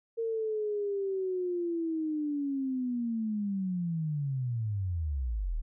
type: linear sweep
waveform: sine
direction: down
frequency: 460 to 33.8 Hz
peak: -29 dBFS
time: 0.17-5.62 s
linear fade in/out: 20 ms
effects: none